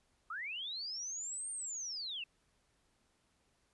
sine linear two-way sweep, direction up then down, 1200 to 8870 to 2599 Hz, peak -39 dBFS, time 0.3-2.24 s, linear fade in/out 5 ms, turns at 1.51 s, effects pink hiss -75 dBFS RMS until 3.73 s + resampled to 24000 Hz

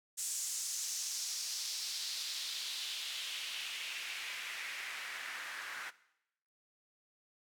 white noise with band-pass filter sweep, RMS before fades -41 dBFS, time 0.17-5.91 s, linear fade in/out 20 ms, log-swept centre 7600 to 1500 Hz, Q 2.2, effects noise-tail reverb RT60 0.8 s tail -18 dB re dry

